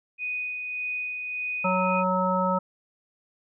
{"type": "tone with tremolo", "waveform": "sine", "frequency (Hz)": 2487, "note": "D#7", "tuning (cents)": -1, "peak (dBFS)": -27, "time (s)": [0.18, 2.04], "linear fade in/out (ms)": 50, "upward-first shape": "sine", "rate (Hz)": 1.7, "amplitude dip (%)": 35}
{"type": "harmonic tone", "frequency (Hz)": 185, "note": "F#3", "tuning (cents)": 0, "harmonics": [1, 3, 5, 7], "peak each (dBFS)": [-27, -27, -27, -27], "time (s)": [1.64, 2.59], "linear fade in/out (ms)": 10}
{"effects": []}